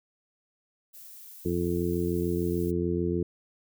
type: noise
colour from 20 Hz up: violet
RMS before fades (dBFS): -47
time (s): 0.93-2.72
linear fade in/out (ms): 20
type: harmonic tone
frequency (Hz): 86.8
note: F2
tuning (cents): -10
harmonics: 1 / 2 / 3 / 4 / 5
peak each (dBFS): -33 / -31 / -34 / -29 / -33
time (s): 1.45-3.23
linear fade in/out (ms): 5
effects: none